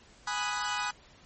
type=chord; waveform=sawtooth; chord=G# minor seventh; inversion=none; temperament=equal; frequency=830.6 / 987.8 / 1244.5 / 1480 Hz; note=G#5 / B5 / D#6 / F#6; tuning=0 / 0 / 0 / 0 cents; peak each=-32 dBFS; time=0.27-0.91 s; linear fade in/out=5 ms; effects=pink hiss -57 dBFS RMS until 1.25 s + MP3 32 kbps